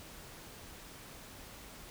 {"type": "silence", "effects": ["pink hiss -51 dBFS RMS until 1.9 s"]}